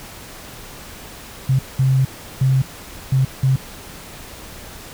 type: tone bursts at uneven times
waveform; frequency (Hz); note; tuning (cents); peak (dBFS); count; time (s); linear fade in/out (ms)
sine; 132.4; C3; +21; -12; 5; 1.49-1.59 / 1.79-2.05 / 2.41-2.62 / 3.12-3.25 / 3.43-3.56; 5
effects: pink hiss -37 dBFS RMS until 4.93 s